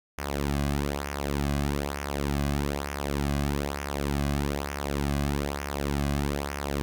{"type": "tone with flanger", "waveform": "sawtooth", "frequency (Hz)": 71.1, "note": "C#2", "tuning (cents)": 45, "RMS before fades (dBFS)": -29, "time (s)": [0.18, 6.82], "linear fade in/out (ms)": 0, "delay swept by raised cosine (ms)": [0.24, 2.24], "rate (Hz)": 1.1, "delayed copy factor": -0.7, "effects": []}